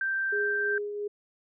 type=tone; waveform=sine; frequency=1568 Hz; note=G6; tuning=in tune; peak=-26 dBFS; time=0.01-0.78 s; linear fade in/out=2 ms
type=tone with tremolo; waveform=sine; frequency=412.9 Hz; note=G#4; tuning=10 cents flat; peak=-28 dBFS; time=0.32-1.08 s; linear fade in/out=10 ms; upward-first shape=triangle; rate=2.9 Hz; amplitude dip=45%
effects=none